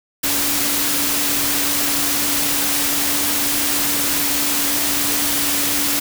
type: tone in noise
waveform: sine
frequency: 287.1 Hz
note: D4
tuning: 39 cents flat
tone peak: -28 dBFS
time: 0.23-6 s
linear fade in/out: 10 ms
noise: white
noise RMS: -19 dBFS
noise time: 0.23-6 s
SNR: -12 dB
effects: none